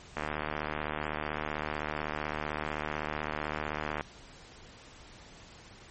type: click train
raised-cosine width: 0.5 ms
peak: -17 dBFS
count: 292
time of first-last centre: 0.17-4.009 s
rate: 75.8 Hz
effects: pink hiss -52 dBFS RMS until 5.9 s + MP3 32 kbps